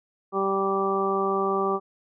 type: harmonic tone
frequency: 194.7 Hz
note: G3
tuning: 12 cents flat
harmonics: 1 / 2 / 3 / 4 / 5 / 6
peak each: -32 / -25 / -34 / -30 / -35 / -27 dBFS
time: 0.32-1.8 s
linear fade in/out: 50 ms
effects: none